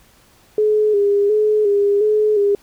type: tone with vibrato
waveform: sine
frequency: 415.3 Hz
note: G#4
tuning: in tune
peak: -12 dBFS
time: 0.58-2.55 s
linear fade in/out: 2 ms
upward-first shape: square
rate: 1.4 Hz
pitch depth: 44 cents each way
effects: pink hiss -52 dBFS RMS until 2.62 s